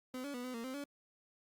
30% pulse tone with pitch steps, 255 / 284.5 / 245.6 / 253.5 / 230.9 / 260 / 284.9 Hz, C4 / C#4 / B3 / B3 / A#3 / C4 / C#4, -44 / +45 / -9 / +45 / -16 / -11 / +48 cents, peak -38 dBFS, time 0.14-0.84 s, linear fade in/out 2 ms, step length 100 ms, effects Opus 48 kbps

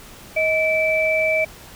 sine tone pair together, 632 / 2320 Hz, D#5 / D7, +27 / -22 cents, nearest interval octave + major seventh, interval 2251 cents, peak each -19 dBFS, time 0.36-1.45 s, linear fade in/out 10 ms, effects pink hiss -42 dBFS RMS until 1.75 s

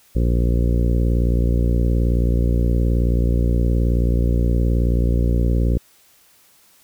harmonic tone, 58.9 Hz, A#1, 19 cents sharp, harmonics 1 / 2 / 3 / 4 / 5 / 6 / 7 / 8 / 9, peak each -16 / -22 / -26 / -28 / -30 / -32 / -33 / -34 / -35 dBFS, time 0.15-5.78 s, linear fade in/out 10 ms, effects white hiss -54 dBFS RMS until 6.83 s

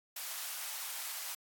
white high-pass noise, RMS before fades -41 dBFS, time 0.16-1.35 s, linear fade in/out 5 ms, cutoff 700 Hz, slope 24 dB/octave, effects AAC 64 kbps

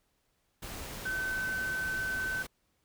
sine tone in noise, 1527 Hz, G6, 46 cents flat, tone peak -31 dBFS, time 1.05-2.43 s, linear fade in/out 10 ms, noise pink, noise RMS -42 dBFS, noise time 0.62-2.47 s, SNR +8 dB, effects pink hiss -75 dBFS RMS until 2.84 s

